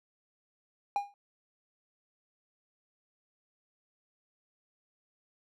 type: tone with exponential decay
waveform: triangle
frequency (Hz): 810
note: G#5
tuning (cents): -43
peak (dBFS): -22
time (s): 0.96-1.14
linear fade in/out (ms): 1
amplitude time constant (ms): 38
effects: none